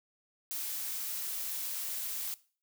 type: noise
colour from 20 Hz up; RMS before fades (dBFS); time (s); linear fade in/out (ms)
blue; -37; 0.51-2.34; 0
effects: noise-tail reverb RT60 0.4 s tail -19 dB re dry